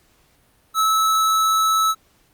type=tone; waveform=square; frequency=1302 Hz; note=E6; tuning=22 cents flat; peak=-16 dBFS; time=0.74-1.95 s; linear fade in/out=50 ms; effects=pink hiss -59 dBFS RMS until 2.33 s + Opus 48 kbps